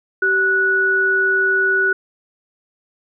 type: tone pair together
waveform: sine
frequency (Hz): 384.7 / 1471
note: G4 / F#6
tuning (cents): -33 / -11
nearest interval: octave + major seventh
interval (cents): 2322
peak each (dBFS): -21 / -14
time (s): 0.22-1.93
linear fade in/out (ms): 5
effects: none